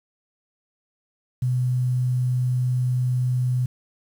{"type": "tone with quantisation", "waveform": "sine", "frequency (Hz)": 125.6, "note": "B2", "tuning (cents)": 30, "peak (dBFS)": -19, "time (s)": [1.42, 3.66], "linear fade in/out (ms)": 5, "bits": 8, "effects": []}